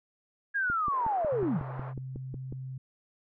sine linear sweep, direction down, 1661.2 to 107.7 Hz, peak -26 dBFS, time 0.54-1.61 s, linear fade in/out 20 ms
click train, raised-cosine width 3 ms, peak -26 dBFS, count 11, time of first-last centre 0.7-2.525 s, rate 5.48 Hz
white band-pass noise, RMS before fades -44 dBFS, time 0.9-1.94 s, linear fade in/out 50 ms, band 430 to 1200 Hz, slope 24 dB/octave
sine tone, 130.81 Hz, C3, in tune, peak -36 dBFS, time 1.32-2.78 s, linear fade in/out 5 ms
effects none

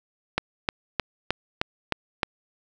click train, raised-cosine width 0.3 ms, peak -6 dBFS, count 7, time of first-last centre 0.38-2.232 s, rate 3.24 Hz, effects none

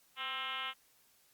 sine tone with frequency modulation, 2134 Hz, C7, 34 cents sharp, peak -36 dBFS, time 0.16-0.74 s, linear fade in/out 50 ms, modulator 271 Hz, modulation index 4.4, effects white hiss -68 dBFS RMS until 1.33 s + Opus 48 kbps

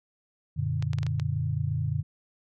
sine chord, Gb augmented, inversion none, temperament equal with one note detuned, 92.5 / 118.24 / 146.83 Hz, Gb2 / Bb2 / D3, 0 / +25 / 0 cents, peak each -31 / -30 / -29 dBFS, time 0.56-2.03 s, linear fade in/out 20 ms
clicks, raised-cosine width 0.2 ms, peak -21 dBFS, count 6, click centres 0.825 / 0.933 / 0.986 / 1.031 / 1.066 / 1.198 s
effects none

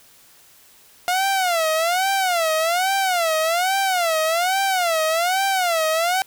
sawtooth tone with vibrato, 703 Hz, F5, 11 cents sharp, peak -14 dBFS, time 1.08-6.22 s, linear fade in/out 0 ms, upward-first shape sine, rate 1.2 Hz, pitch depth 190 cents each way, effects white hiss -51 dBFS RMS until 6.26 s

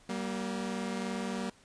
sawtooth tone pair together, 192.91 / 235.9 Hz, G3 / A#3, -27 / +21 cents, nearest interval minor third, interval 348 cents, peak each -32 / -32 dBFS, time 0.09-1.5 s, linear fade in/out 5 ms, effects pink hiss -61 dBFS RMS until 1.64 s + resampled to 22050 Hz

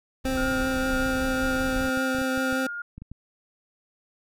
brown noise, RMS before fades -33 dBFS, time 0.24-1.9 s, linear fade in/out 10 ms
25% pulse tone with vibrato, 261.6 Hz, C4, in tune, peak -21 dBFS, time 0.25-2.67 s, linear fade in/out 5 ms, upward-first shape triangle, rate 5.2 Hz, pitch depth 14 cents each way
sine tone with tremolo, 1418 Hz, F6, 26 cents sharp, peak -27 dBFS, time 0.37-2.82 s, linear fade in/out 5 ms, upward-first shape triangle, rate 2 Hz, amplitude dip 40%
clicks, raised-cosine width 5 ms, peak -27 dBFS, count 9, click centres 1.974 / 2.149 / 2.186 / 2.216 / 2.377 / 2.527 / 2.98 / 3.02 / 3.116 s
effects none

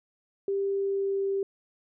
sine tone with pitch glide, 394.9 to 392.4 Hz, G4 to G4, +13 to +2 cents, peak -25 dBFS, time 0.48-1.43 s, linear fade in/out 2 ms, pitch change -11 cents, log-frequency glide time 0.67-1.26 s, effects none

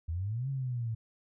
sine exponential two-way sweep, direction up then down, 77.78 to 138.59 to 110.7 Hz, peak -31 dBFS, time 0.08-0.95 s, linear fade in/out 10 ms, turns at 0.49 s, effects none

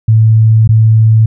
sine tone with dropouts, 110.7 Hz, A2, 11 cents sharp, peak -3 dBFS, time 0.08-1.26 s, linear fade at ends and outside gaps 5 ms, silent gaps 0.676-0.69 s, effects none

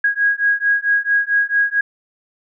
sine beating tone pair, 1644 / 1648.5 Hz, G#6 / G#6, -18 / -13 cents, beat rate 4.5 Hz, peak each -17 dBFS, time 0.04-1.81 s, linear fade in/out 5 ms, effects none

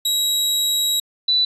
sawtooth / sine tone pair in turn, 3850 / 3974 Hz, B7 / B7, -45 / +10 cents, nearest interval minor second, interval 55 cents, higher second, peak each -14 dBFS, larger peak neither, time 0.05-1 / 1.28-1.45 s, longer first, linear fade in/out 5 ms, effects resampled to 32000 Hz

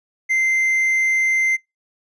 triangle tone, 2081 Hz, C7, 10 cents flat, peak -14 dBFS, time 0.29-1.57 s, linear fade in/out 20 ms, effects noise-tail reverb RT60 0.2 s tail -25 dB re dry + resampled to 22050 Hz

